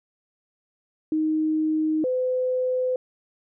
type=tone pair in turn; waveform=sine; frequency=312 / 508.3 Hz; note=D#4 / B4; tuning=+5 / +50 cents; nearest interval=minor sixth; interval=845 cents; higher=second; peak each=-20 / -21 dBFS; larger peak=first; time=1.12-2.04 / 2.04-2.96 s; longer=neither; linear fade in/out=2 ms; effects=none